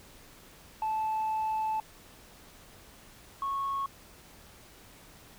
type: tone pair in turn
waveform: sine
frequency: 873 / 1099.9 Hz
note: A5 / C#6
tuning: -14 / -14 cents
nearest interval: major third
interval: 400 cents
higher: second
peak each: -26 / -28 dBFS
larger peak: first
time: 0.82-1.8 / 3.42-3.86 s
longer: first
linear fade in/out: 2 ms
effects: tanh soft clip ceiling -26 dBFS + pink hiss -54 dBFS RMS until 5.38 s